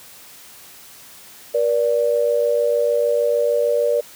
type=tone pair together; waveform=sine; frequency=476.7 / 583.3 Hz; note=A#4 / D5; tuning=+39 / -12 cents; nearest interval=minor third; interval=349 cents; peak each=-18 dBFS; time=1.54-4.01 s; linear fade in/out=10 ms; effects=white hiss -43 dBFS RMS until 4.15 s + high-pass 60 Hz 12 dB/octave